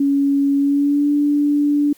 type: tone with pitch glide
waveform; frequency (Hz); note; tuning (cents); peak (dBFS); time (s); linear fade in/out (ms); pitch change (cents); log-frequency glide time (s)
sine; 279.8 to 291; C#4 to D4; +16 to -16; -13; 0-1.93; 5; +68; 0.57-1.11
effects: white hiss -52 dBFS RMS until 1.97 s